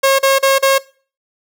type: tone bursts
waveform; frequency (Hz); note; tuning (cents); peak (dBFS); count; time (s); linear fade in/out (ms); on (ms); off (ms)
sawtooth; 542; C#5; -39; -5; 4; 0.03-0.784; 10; 160; 38
effects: noise-tail reverb RT60 0.4 s tail -21 dB re dry